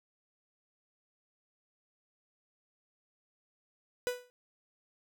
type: tone with exponential decay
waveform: 45% pulse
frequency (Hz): 493.9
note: B4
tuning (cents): 0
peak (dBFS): -27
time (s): 4.07-4.3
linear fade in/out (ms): 0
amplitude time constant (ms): 49
effects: none